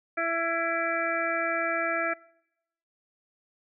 harmonic tone with a mistuned harmonic, 332.6 Hz, E4, 16 cents sharp, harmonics 1 / 2 / 4 / 5 / 6 / 7, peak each -36 / -30 / -31 / -32 / -36 / -34 dBFS, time 0.17-2.14 s, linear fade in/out 10 ms, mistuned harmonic 4, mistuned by +16 cents, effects noise-tail reverb RT60 0.9 s tail -24 dB re dry

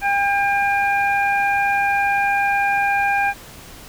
harmonic tone, 802 Hz, G5, 39 cents sharp, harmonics 1 / 2 / 3, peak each -18 / -21 / -23 dBFS, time 0.01-3.34 s, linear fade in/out 50 ms, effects pink hiss -40 dBFS RMS until 3.88 s

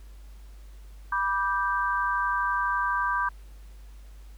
sine chord, G major, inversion first, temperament just, 980 / 1176 / 1568 Hz, B5 / D6 / G6, -14 / +2 / 0 cents, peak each -28 dBFS, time 1.12-3.29 s, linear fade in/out 5 ms, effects added 50 Hz sine -43 dBFS peak until 4.37 s + pink hiss -60 dBFS RMS until 4.37 s

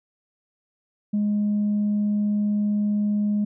sine tone, 207.7 Hz, G#3, in tune, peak -18 dBFS, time 1.13-3.45 s, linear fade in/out 10 ms, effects tanh soft clip ceiling -17 dBFS

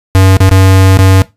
square tone with dropouts, 95.1 Hz, F#2, 48 cents sharp, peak -3 dBFS, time 0.15-1.22 s, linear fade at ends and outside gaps 0 ms, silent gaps 0.369-0.404 / 0.492-0.513 / 0.972-0.989 s, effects noise-tail reverb RT60 0.2 s tail -18 dB re dry + resampled to 32000 Hz

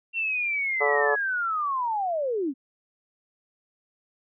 sine linear sweep, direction down, 2735 to 246.9 Hz, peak -24 dBFS, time 0.13-2.54 s, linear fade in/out 50 ms
harmonic tone, 144.4 Hz, D3, 29 cents flat, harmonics 3 / 4 / 5 / 6 / 7 / 8 / 9, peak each -25 / -27 / -29 / -31 / -32 / -33 / -34 dBFS, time 0.8-1.16 s, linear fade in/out 20 ms
effects none

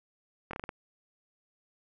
slowing click train, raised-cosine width 0.5 ms, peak -22 dBFS, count 6, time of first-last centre 0.51-0.692 s, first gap 23 ms, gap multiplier 1.23, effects none

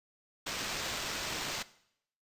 white noise with sample-and-hold, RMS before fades -37 dBFS, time 0.46-1.63 s, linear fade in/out 10 ms, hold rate 11025 Hz, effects noise-tail reverb RT60 0.7 s tail -18 dB re dry + resampled to 32000 Hz

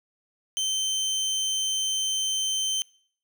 25% pulse tone, 3100 Hz, G7, 20 cents flat, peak -21 dBFS, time 0.57-2.82 s, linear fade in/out 0 ms, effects noise-tail reverb RT60 0.6 s tail -24 dB re dry

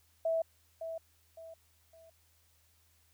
sine tone with echo, 654 Hz, E5, 14 cents flat, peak -28 dBFS, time 0.25-0.42 s, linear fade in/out 5 ms, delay 560 ms, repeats 3, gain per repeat -9 dB, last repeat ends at 2.1 s, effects added 81 Hz sine -70 dBFS peak until 3.13 s + white hiss -70 dBFS RMS until 3.13 s

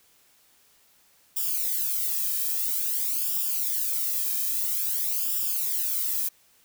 violet noise with flanger, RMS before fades -27 dBFS, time 1.36-6.29 s, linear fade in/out 10 ms, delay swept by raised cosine 0.47 to 1.44 ms, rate 0.5 Hz, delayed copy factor -0.85, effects white hiss -61 dBFS RMS until 6.64 s

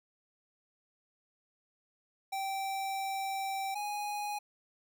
square tone pair in turn, 778 / 828.6 Hz, G5 / G#5, -13 / -4 cents, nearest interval minor second, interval 109 cents, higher second, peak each -34 / -35 dBFS, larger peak first, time 2.32-3.75 / 3.75-4.39 s, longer first, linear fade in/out 10 ms, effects none

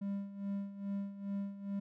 triangle tone with tremolo, 199.1 Hz, G3, 27 cents sharp, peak -32 dBFS, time 0.01-1.8 s, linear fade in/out 10 ms, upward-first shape sine, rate 2.4 Hz, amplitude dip 75%, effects none

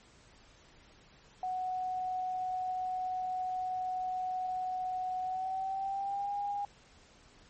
sine tone with pitch glide, 740 to 811.7 Hz, F#5 to G#5, 0 to -40 cents, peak -32 dBFS, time 1.43-6.65 s, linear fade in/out 2 ms, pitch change +160 cents, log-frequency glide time 5.23-6.35 s, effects pink hiss -60 dBFS RMS until 7.49 s + MP3 32 kbps

